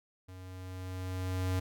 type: tone with level ramp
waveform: square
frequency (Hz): 92.5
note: F#2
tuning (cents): 0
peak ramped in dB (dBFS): -47 to -29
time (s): 0.28-1.6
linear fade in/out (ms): 10
effects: none